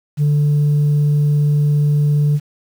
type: tone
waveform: sine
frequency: 147.1 Hz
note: D3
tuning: 3 cents sharp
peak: -9 dBFS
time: 0.17-2.4 s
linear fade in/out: 50 ms
effects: tanh soft clip ceiling -10 dBFS + 7-bit